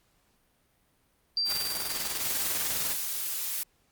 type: tone with exponential decay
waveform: sine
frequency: 4699 Hz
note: D8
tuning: in tune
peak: -24 dBFS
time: 1.37-2.89 s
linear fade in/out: 1 ms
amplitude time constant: 330 ms
type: noise with tremolo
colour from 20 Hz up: white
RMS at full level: -31 dBFS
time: 1.45-2.97 s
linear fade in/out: 50 ms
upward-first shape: square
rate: 20 Hz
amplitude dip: 45%
type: noise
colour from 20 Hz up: blue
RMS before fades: -32 dBFS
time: 2.22-3.63 s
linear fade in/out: 0 ms
effects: pink hiss -69 dBFS RMS until 3.91 s + Opus 48 kbps